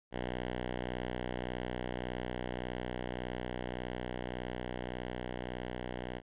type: tone with level ramp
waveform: 5% pulse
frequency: 61.74 Hz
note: B1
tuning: in tune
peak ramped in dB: -24 to -27 dBFS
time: 0.11-6.22 s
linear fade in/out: 50 ms
effects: resampled to 8000 Hz